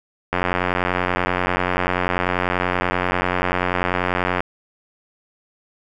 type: click train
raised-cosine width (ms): 0.5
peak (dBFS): -4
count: 369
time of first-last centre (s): 0.33-4.405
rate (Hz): 90.3
effects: none